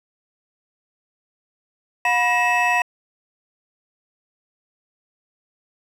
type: tone cluster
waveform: triangle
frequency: 719 / 979 / 1893 / 2619 Hz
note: F#5 / B5 / A#6 / E7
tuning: -50 / -15 / +26 / -12 cents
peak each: -20 dBFS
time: 2.05-2.82 s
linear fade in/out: 2 ms
effects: resampled to 32000 Hz